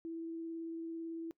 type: tone with vibrato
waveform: sine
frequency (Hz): 329.5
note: E4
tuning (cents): -1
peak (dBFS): -39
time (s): 0.05-1.31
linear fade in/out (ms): 0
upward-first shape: sine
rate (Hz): 18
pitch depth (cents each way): 10
effects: noise-tail reverb RT60 0.1 s tail -21 dB re dry